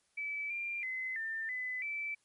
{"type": "tone with pitch steps", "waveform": "sine", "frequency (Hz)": [2304, 2384, 2042, 1794, 2010, 2321], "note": ["D7", "D7", "C7", "A6", "B6", "D7"], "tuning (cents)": [-34, 25, -43, 33, 30, -21], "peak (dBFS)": -35, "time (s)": [0.17, 2.15], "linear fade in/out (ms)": 10, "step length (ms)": 330, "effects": ["white hiss -74 dBFS RMS until 2.24 s", "MP3 48 kbps"]}